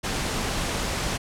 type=noise; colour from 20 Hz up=pink; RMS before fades=-27 dBFS; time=0.03-1.18 s; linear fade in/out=20 ms; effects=low-pass 9000 Hz 12 dB/octave

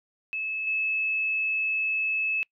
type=tone with level steps; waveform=sine; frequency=2600 Hz; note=E7; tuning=24 cents flat; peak=-28 / -24 dBFS; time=0.33-2.43 s; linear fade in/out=0 ms; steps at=0.67 s; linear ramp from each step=2 ms; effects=noise-tail reverb RT60 0.1 s tail -25 dB re dry

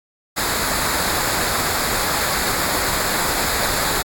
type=noise with comb filter; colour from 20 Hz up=pink; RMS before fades=-21 dBFS; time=0.36-4.03 s; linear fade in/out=20 ms; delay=0.34 ms; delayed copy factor=-0.6; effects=AAC 64 kbps

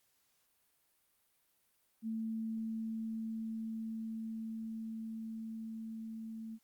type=tone with level ramp; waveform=sine; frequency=223 Hz; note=A3; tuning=23 cents sharp; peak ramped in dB=-35 to -42 dBFS; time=2.02-6.59 s; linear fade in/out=50 ms; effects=white hiss -75 dBFS RMS until 6.63 s + Opus 48 kbps

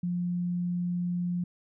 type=tone; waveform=sine; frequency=176.4 Hz; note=F3; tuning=18 cents sharp; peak=-27 dBFS; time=0.03-1.44 s; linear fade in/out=5 ms; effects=none

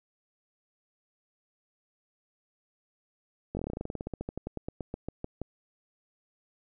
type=slowing click train; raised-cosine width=2 ms; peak=-21 dBFS; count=27; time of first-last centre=3.55-5.416 s; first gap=20 ms; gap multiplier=1.09; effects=none

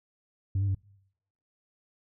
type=tone with pitch steps; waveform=sine; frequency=96.4 / 99.6 / 96.3 Hz; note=G2 / G2 / G2; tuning=-28 / +28 / -30 cents; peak=-22 dBFS; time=0.55-0.748 s; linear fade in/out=5 ms; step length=66 ms; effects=noise-tail reverb RT60 0.8 s tail -26 dB re dry + tanh soft clip ceiling -23 dBFS

